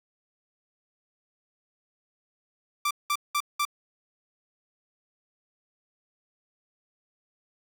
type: tone bursts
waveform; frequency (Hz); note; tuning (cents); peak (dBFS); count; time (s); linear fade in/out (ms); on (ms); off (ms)
sawtooth; 1174.7; D6; 0; -20; 4; 2.85-3.652; 5; 58; 190
effects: none